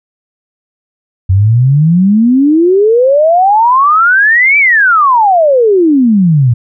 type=exponential two-way sweep; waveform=sine; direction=up then down; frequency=90.7 to 2349 to 113.8 Hz; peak=-4 dBFS; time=1.29-6.54 s; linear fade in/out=10 ms; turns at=4.58 s; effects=none